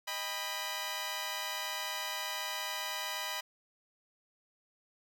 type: chord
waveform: 10% pulse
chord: Eb augmented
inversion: none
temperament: equal with one note detuned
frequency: 622.3 / 798.2 / 987.8 Hz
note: Eb5 / G5 / B5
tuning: 0 / +31 / 0 cents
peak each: -34 / -34 / -29 dBFS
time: 0.07-3.41 s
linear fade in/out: 10 ms
effects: none